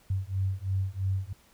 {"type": "beating tone pair", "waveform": "sine", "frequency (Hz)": [94.3, 97.3], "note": ["F#2", "G2"], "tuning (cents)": [33, -12], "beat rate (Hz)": 3, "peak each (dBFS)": -30, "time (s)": [0.1, 1.33], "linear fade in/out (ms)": 5, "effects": ["pink hiss -61 dBFS RMS until 1.53 s"]}